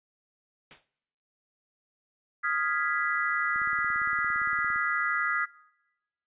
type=noise with exponential decay; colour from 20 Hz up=white; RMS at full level=-41 dBFS; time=0.71-0.88 s; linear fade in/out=0 ms; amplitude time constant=36 ms
type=chord; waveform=sine; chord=F half-diminished seventh; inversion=third; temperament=equal; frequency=1244.5 / 1396.9 / 1661.2 / 1975.5 Hz; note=Eb6 / F6 / Ab6 / Cb7; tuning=0 / 0 / 0 / 0 cents; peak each=-31 dBFS; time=2.43-5.46 s; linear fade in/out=20 ms
type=click train; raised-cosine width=3 ms; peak=-37 dBFS; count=22; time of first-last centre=3.56-4.76 s; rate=17.5 Hz
effects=noise-tail reverb RT60 1.0 s tail -22 dB re dry + resampled to 8000 Hz